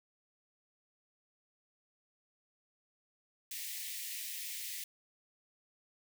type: high-pass noise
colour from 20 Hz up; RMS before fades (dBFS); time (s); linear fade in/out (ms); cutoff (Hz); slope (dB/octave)
white; -42; 3.51-4.84; 5; 1800; 96
effects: none